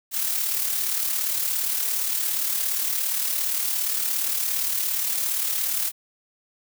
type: noise with amplitude modulation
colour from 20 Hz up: blue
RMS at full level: -23 dBFS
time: 0.11-5.92 s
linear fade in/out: 50 ms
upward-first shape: sine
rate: 37.3 Hz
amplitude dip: 45%
effects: none